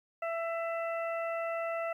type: harmonic tone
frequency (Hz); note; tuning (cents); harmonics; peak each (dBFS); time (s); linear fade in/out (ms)
666; E5; +18; 1 / 2 / 3 / 4; -33 / -39 / -43 / -45; 0.22-1.93; 5
effects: 11-bit